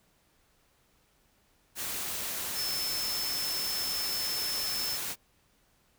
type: tone in noise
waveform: sine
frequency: 5274 Hz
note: E8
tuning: in tune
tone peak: -32 dBFS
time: 2.54-4.99 s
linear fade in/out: 50 ms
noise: white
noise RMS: -35 dBFS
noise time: 1.75-5.16 s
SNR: 0 dB
effects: pink hiss -68 dBFS RMS until 5.98 s